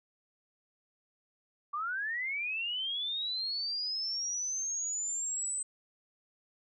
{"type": "linear sweep", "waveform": "sine", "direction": "up", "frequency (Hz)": [1139, 8140], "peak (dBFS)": -32, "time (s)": [1.73, 5.63], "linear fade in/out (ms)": 10, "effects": []}